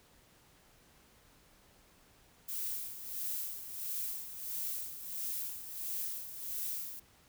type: noise with tremolo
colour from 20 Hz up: violet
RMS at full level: -37 dBFS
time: 2.48-7 s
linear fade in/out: 10 ms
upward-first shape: sine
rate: 1.5 Hz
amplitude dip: 65%
effects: pink hiss -64 dBFS RMS until 7.28 s